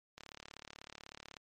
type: click train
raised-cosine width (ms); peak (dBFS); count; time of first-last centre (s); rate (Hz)
0.2; -30; 44; 0.18-1.368; 36.2
effects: MP3 64 kbps

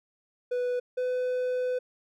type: tone pair in turn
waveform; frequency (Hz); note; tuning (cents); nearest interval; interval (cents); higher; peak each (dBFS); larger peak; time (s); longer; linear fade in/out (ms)
triangle; 493.9 / 502.5; B4 / B4; 0 / +30; unison; 30; second; -24; neither; 0.51-0.8 / 0.97-1.79; second; 10
effects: none

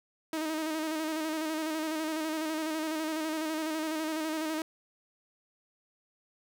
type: tone with vibrato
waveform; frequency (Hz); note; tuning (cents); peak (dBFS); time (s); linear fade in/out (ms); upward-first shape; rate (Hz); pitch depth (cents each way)
sawtooth; 314.4; D#4; +18; -27; 0.33-4.62; 2; square; 12; 34
effects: none

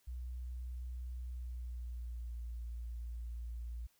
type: tone with pitch glide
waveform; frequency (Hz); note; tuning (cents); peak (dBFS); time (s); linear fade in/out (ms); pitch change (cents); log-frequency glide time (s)
sine; 61.7 to 58.47; B1 to A#1; -1 to +6; -40; 0.07-3.87; 10; -93; 1.29-2.37
effects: white hiss -73 dBFS RMS until 3.99 s

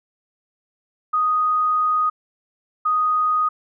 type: tone bursts at uneven times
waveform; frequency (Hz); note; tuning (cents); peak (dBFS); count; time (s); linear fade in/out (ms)
sine; 1244.5; D#6; 0; -16; 2; 1.13-2.1 / 2.85-3.49; 10
effects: none

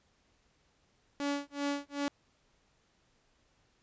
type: tone with tremolo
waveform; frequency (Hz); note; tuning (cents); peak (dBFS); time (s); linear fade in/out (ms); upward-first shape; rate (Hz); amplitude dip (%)
sawtooth; 284.8; C#4; +47; -26; 1.2-2.08; 0; sine; 2.6; 100
effects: pink hiss -71 dBFS RMS until 3.82 s + resampled to 16000 Hz

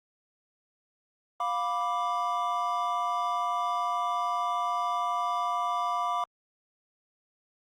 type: chord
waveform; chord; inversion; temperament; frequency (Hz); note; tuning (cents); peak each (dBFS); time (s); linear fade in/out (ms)
triangle; B diminished; second; equal with one note detuned; 705.3 / 987.8 / 1174.7; F5 / B5 / D6; +17 / 0 / 0; -30 / -30 / -28; 1.4-6.24; 2
effects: Opus 32 kbps

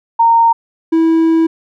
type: tone pair in turn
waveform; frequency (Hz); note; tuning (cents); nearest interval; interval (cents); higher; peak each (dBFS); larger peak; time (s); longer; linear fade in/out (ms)
sine / triangle; 922 / 326; A#5 / E4; -19 / -19; octave + tritone; 1800; first; -6; neither; 0.19-0.53 / 0.92-1.47; second; 10
effects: none

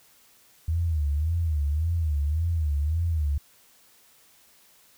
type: tone with vibrato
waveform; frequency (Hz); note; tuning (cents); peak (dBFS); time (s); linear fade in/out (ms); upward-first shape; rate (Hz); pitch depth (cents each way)
sine; 78.1; D#2; +7; -22; 0.68-3.38; 5; sine; 1.8; 150
effects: white hiss -58 dBFS RMS until 4.97 s

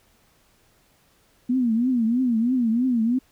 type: tone with vibrato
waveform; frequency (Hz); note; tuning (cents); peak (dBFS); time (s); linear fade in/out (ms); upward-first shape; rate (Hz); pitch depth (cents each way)
sine; 239.8; A#3; +49; -18; 1.49-3.19; 10; triangle; 3.1; 170
effects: pink hiss -61 dBFS RMS until 3.31 s

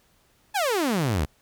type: exponential sweep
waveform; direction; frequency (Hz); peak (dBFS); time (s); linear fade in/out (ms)
sawtooth; down; 878 to 65.41; -18; 0.54-1.26; 20
effects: pink hiss -63 dBFS RMS until 1.41 s

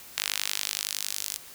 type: tone with high-pass filter sweep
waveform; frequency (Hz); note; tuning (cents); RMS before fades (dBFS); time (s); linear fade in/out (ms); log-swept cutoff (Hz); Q
sawtooth; 50.8; G#1; -38; -32; 0.17-1.37; 10; 2700 to 6000; 0.92
effects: white hiss -47 dBFS RMS until 1.54 s

